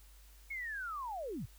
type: linear sweep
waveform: sine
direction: down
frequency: 2217 to 82.1 Hz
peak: -38 dBFS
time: 0.5-1.46 s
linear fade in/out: 10 ms
effects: added 50 Hz sine -56 dBFS peak until 1.58 s + white hiss -64 dBFS RMS until 1.58 s